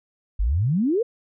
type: exponential sweep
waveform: sine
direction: up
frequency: 44.2 to 500 Hz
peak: -18 dBFS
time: 0.39-1.03 s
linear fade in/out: 10 ms
effects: none